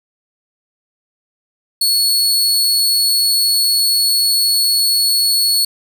sawtooth tone, 4387 Hz, C#8, 19 cents flat, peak -9 dBFS, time 1.81-5.65 s, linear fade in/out 5 ms, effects none

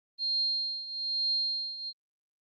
sine tone with tremolo, 4200 Hz, C8, 6 cents sharp, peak -25 dBFS, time 0.18-1.93 s, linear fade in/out 50 ms, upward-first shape triangle, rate 1.1 Hz, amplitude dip 80%, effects Opus 24 kbps

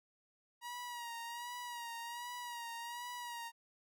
sawtooth tone with vibrato, 953 Hz, A#5, 38 cents sharp, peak -39 dBFS, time 0.61-3.52 s, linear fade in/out 50 ms, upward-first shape sine, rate 1.3 Hz, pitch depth 45 cents each way, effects none

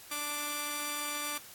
5% pulse tone pair together, 293.7 / 1174.8 Hz, D4 / D6, 0 / 0 cents, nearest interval 2 octaves, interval 2400 cents, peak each -28 / -24 dBFS, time 0.11-1.38 s, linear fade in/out 5 ms, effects white hiss -51 dBFS RMS until 1.54 s + AAC 64 kbps

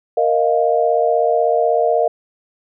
sine chord, Bb suspended fourth, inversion none, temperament equal, 466.2 / 622.3 / 698.5 Hz, Bb4 / Eb5 / F5, 0 / 0 / 0 cents, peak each -17 dBFS, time 0.17-2.08 s, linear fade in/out 5 ms, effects none

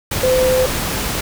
sine tone in noise, 513 Hz, C5, 34 cents flat, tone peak -12 dBFS, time 0.23-0.66 s, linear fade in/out 5 ms, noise pink, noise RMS -21 dBFS, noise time 0.11-1.21 s, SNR +6 dB, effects none

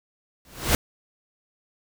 pink noise with exponential growth, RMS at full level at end -17 dBFS, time 0.45-0.75 s, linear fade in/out 1 ms, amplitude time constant 65 ms, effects none

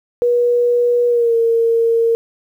sine tone with pitch glide, 482.7 to 459.8 Hz, B4 to A#4, -40 to -24 cents, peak -11 dBFS, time 0.22-2.15 s, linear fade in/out 0 ms, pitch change -84 cents, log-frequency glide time 1.08-1.35 s, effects 8-bit

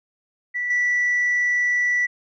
sine tone with level steps, 1961 Hz, B6, 13 cents flat, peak -22 / -16 dBFS, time 0.54-2.07 s, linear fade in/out 20 ms, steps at 0.7 s, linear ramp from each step 5 ms, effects tanh soft clip ceiling -15 dBFS

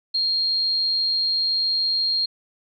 sine tone, 4227 Hz, C8, 17 cents sharp, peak -19 dBFS, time 0.14-2.26 s, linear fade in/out 10 ms, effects none

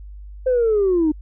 sine linear sweep, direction down, 522 to 297.2 Hz, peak -13 dBFS, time 0.46-1.12 s, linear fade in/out 10 ms, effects tanh soft clip ceiling -11 dBFS + added 50 Hz sine -34 dBFS peak until 1.21 s

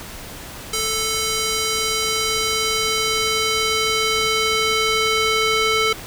square tone with band-pass filter sweep, 440 Hz, A4, in tune, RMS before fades -20 dBFS, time 0.73-5.93 s, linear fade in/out 5 ms, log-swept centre 6700 to 2700 Hz, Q 0.81, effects pink hiss -35 dBFS RMS until 6.06 s

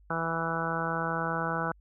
harmonic tone, 164.81 Hz, E3, in tune, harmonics 1 / 2 / 3 / 4 / 5 / 6 / 7 / 8 / 9, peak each -35 / -40 / -37 / -38 / -37 / -38 / -39 / -35 / -35 dBFS, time 0.1-1.72 s, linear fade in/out 5 ms, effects added 50 Hz sine -55 dBFS peak until 1.8 s

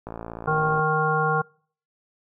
click train, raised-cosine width 1 ms, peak -20 dBFS, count 42, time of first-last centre 0.07-0.794 s, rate 56.6 Hz
harmonic tone, 155.56 Hz, D#3, in tune, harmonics 1 / 3 / 5 / 7 / 9, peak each -26 / -26 / -26 / -26 / -26 dBFS, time 0.47-1.42 s, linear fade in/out 10 ms
effects noise-tail reverb RT60 0.5 s tail -26 dB re dry

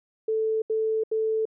sine tone bursts, 440 Hz, A4, in tune, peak -22 dBFS, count 3, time 0.28-1.454 s, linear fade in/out 5 ms, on 340 ms, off 77 ms, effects none

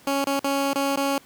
15% pulse tone with dropouts, 277.2 Hz, C#4, in tune, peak -15 dBFS, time 0.07-1.18 s, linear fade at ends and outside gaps 2 ms, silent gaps 0.243-0.27 / 0.393-0.443 / 0.732-0.757 / 0.959-0.972 s, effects pink hiss -52 dBFS RMS until 1.25 s + high-pass 100 Hz 12 dB/octave

